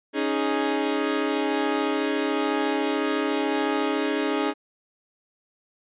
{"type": "chord", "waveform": "sawtooth", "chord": "C# suspended second", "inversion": "none", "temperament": "equal", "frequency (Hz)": [277.2, 311.1, 415.3], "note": ["C#4", "D#4", "G#4"], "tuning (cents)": [0, 0, 0], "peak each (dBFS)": -23, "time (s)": [0.13, 4.54], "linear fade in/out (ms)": 50, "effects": ["resampled to 8000 Hz"]}